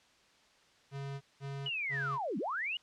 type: tone bursts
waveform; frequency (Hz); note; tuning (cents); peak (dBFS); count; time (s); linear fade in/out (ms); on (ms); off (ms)
square; 138.59; C#3; 0; -39; 3; 0.91-2.19; 50; 300; 190
type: linear two-way sweep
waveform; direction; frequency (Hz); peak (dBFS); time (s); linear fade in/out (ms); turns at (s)
sine; down then up; 2976 to 174.61 to 2976; -33; 1.66-2.77; 2; 2.38
effects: white hiss -65 dBFS RMS until 2.82 s + low-pass 5000 Hz 12 dB/octave